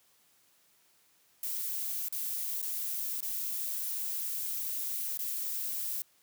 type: noise with dropouts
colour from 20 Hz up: violet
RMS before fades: -35 dBFS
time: 1.43-6.02 s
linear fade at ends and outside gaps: 2 ms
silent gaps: 2.085-2.124 / 2.617-2.626 / 3.206-3.227 / 5.174-5.19 s
effects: white hiss -67 dBFS RMS until 6.22 s + high-pass 80 Hz 12 dB/octave